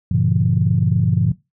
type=chord; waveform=sine; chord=G diminished seventh; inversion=none; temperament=just; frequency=98 / 117.6 / 141.12 / 169.34 Hz; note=G2 / Bb2 / Db3 / Fb3; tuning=0 / +16 / +31 / +47 cents; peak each=-19 dBFS; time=0.11-1.32 s; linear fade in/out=5 ms; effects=noise-tail reverb RT60 0.2 s tail -17 dB re dry + tanh soft clip ceiling -3 dBFS